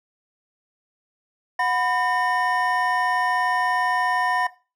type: tone cluster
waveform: triangle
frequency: 732 / 995 / 1821 Hz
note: F#5 / B5 / A#6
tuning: -19 / +13 / -41 cents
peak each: -22 dBFS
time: 1.59-4.47 s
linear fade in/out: 5 ms
effects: noise-tail reverb RT60 0.3 s tail -17 dB re dry